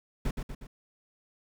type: noise with echo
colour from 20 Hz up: brown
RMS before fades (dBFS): -29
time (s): 0.25-0.31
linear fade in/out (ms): 5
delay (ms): 120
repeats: 3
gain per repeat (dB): -5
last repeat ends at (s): 0.67
effects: none